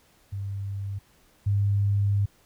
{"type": "tone pair in turn", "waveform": "sine", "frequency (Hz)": [99.1, 100.77], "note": ["G2", "G2"], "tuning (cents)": [19, 48], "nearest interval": "unison", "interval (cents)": 29, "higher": "second", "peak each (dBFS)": [-29, -20], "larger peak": "second", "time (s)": [[0.32, 0.99], [1.46, 2.26]], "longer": "second", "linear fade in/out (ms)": 10, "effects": ["pink hiss -61 dBFS RMS until 2.45 s"]}